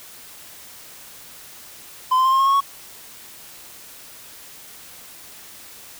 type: tone with pitch steps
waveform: triangle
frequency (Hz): 1025 / 1038.7 / 1052.6 / 1066.7 / 1080.9 / 1095.4 / 1110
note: C6 / C6 / C6 / C6 / C#6 / C#6 / C#6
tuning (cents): -36 / -13 / +10 / +33 / -44 / -21 / +2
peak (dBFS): -12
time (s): 2.11-2.607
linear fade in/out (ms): 10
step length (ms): 71
effects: white hiss -42 dBFS RMS until 5.99 s